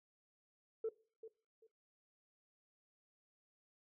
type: tone with echo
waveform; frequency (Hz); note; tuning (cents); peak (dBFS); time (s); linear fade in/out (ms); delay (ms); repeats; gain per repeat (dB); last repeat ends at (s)
sine; 446.1; A4; +24; -34; 0.84-0.89; 5; 390; 2; -14; 1.67
effects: noise-tail reverb RT60 0.4 s tail -20 dB re dry + tanh soft clip ceiling -32 dBFS